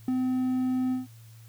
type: tone with ADSR envelope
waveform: triangle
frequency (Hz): 255.6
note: C4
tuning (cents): -40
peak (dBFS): -20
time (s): 0.08-1.07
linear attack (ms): 3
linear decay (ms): 13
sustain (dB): -2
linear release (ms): 150
effects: added 113 Hz sine -47 dBFS peak until 1.48 s + white hiss -59 dBFS RMS until 1.48 s